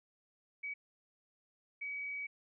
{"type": "tone bursts at uneven times", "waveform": "sine", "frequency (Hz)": 2271, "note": "C#7", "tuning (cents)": 41, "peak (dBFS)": -38, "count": 2, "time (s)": [[0.63, 0.74], [1.81, 2.27]], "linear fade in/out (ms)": 10, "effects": []}